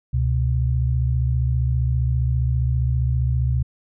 sine tone pair together, 69.78 / 124.8 Hz, C#2 / B2, +12 / +19 cents, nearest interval minor seventh, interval 1007 cents, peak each -20 dBFS, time 0.13-3.63 s, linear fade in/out 10 ms, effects none

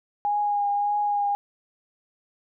sine tone with vibrato, 820 Hz, G#5, 22 cents flat, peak -21 dBFS, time 0.25-1.35 s, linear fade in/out 0 ms, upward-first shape triangle, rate 1.7 Hz, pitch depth 21 cents each way, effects none

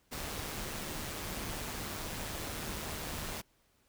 pink noise with amplitude modulation, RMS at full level -38 dBFS, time 0.11-3.42 s, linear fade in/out 20 ms, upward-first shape sine, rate 153 Hz, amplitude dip 40%, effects pink hiss -71 dBFS RMS until 3.88 s

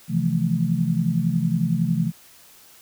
sine chord, F major seventh, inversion second, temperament just, 130.96 / 163.7 / 174.61 / 218.3 Hz, C3 / E3 / F3 / A3, +2 / -12 / 0 / -13 cents, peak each -27 / -22 / -24 / -26 dBFS, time 0.08-2.12 s, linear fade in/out 50 ms, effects white hiss -50 dBFS RMS until 2.81 s

